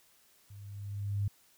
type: tone with level ramp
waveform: sine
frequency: 101.1 Hz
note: G#2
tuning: 46 cents flat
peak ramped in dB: -47 to -27 dBFS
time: 0.5-1.28 s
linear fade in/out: 5 ms
effects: white hiss -65 dBFS RMS until 1.57 s